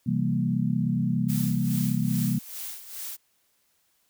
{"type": "chord", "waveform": "sine", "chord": "C dominant seventh", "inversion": "none", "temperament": "equal with one note detuned", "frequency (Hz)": [130.81, 166.34, 196, 233.1], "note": ["C3", "E3", "G3", "Bb3"], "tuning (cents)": [0, 16, 0, 0], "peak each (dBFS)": -28, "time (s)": [0.06, 2.39], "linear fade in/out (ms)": 10}
{"type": "noise with tremolo", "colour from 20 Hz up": "blue", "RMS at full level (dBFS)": -35, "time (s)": [1.28, 3.17], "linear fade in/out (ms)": 20, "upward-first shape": "sine", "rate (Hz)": 2.4, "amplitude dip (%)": 70}
{"effects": ["white hiss -69 dBFS RMS until 4.09 s"]}